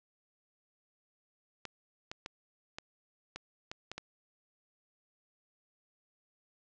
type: clicks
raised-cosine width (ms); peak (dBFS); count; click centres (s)
0.2; -23; 8; 1.653 / 2.115 / 2.261 / 2.785 / 3.36 / 3.715 / 3.916 / 3.98
effects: low-pass 7000 Hz 12 dB/octave